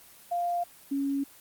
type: tone pair in turn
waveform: sine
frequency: 698.5 / 277.7 Hz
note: F5 / C#4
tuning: 0 / +3 cents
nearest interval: octave + major third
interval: 1597 cents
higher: first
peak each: -26 dBFS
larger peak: neither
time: 0.31-0.64 / 0.91-1.24 s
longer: neither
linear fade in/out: 10 ms
effects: white hiss -53 dBFS RMS until 1.4 s + Opus 24 kbps